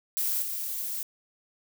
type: noise with level steps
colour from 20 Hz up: violet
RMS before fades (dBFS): -28 / -33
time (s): 0.17-1.03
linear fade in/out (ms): 0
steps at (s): 0.42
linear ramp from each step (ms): 2
effects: none